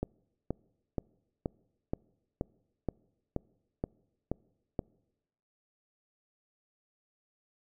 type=click train; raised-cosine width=2 ms; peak=-18 dBFS; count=11; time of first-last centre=0.03-4.792 s; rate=2.1 Hz; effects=noise-tail reverb RT60 1.0 s tail -26 dB re dry